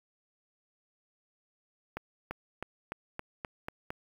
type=accelerating click train; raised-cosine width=0.5 ms; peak=-21 dBFS; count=8; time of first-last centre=1.97-3.905 s; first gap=340 ms; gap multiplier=0.93; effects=8-bit